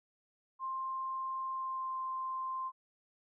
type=tone with pitch glide; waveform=sine; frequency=1054 to 1046.1 Hz; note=C6 to C6; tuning=+12 to -1 cents; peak=-35 dBFS; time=0.59-2.72 s; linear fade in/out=50 ms; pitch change=-13 cents; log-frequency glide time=1.5-1.96 s; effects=none